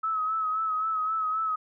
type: tone with vibrato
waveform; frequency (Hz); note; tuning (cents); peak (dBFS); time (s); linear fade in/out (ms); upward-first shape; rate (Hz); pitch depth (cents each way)
sine; 1287; E6; -42; -25; 0.03-1.56; 10; sine; 3.8; 40
effects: none